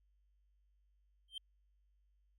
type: tone with exponential growth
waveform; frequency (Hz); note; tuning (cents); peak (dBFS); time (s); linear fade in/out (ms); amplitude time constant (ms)
triangle; 3152; G7; +9; -36; 1.28-1.38; 5; 21
effects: tanh soft clip ceiling -34 dBFS + added 50 Hz sine -70 dBFS peak until 2.38 s